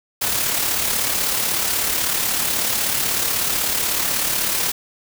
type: noise with amplitude modulation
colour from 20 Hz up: white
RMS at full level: -19 dBFS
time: 0.21-4.72 s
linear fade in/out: 10 ms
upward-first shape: sine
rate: 36.2 Hz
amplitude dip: 40%
effects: none